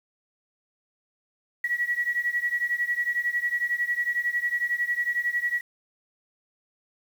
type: beating tone pair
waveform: sine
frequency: 1924 / 1935 Hz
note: B6 / B6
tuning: -46 / -36 cents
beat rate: 11 Hz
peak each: -26 / -28 dBFS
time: 1.64-5.61 s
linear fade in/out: 5 ms
effects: 8-bit